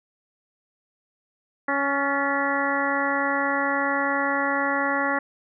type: harmonic tone with a mistuned harmonic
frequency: 278.8 Hz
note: C#4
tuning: 10 cents sharp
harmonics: 1 / 2 / 3 / 4 / 5 / 6 / 7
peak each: -29 / -29 / -29 / -29 / -29 / -29 / -29 dBFS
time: 1.68-5.19 s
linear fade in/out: 5 ms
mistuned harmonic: 6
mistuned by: +54 cents
effects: none